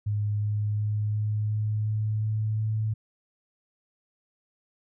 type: tone with pitch steps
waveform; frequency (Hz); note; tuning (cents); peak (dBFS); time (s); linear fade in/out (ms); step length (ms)
sine; 104.2 / 104.86 / 105.53 / 106.21 / 106.88 / 107.56 / 108.25 / 108.94; G#2 / G#2 / G#2 / G#2 / A2 / A2 / A2 / A2; +6 / +17 / +28 / +39 / -50 / -39 / -28 / -17; -24; 0.06-2.94; 10; 360
effects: none